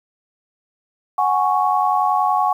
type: chord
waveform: sine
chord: F# suspended second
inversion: none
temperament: equal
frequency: 740 / 830.6 / 1108.7 Hz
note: F#5 / G#5 / C#6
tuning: 0 / 0 / 0 cents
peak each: -19 dBFS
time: 1.18-2.53 s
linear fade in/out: 5 ms
effects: 8-bit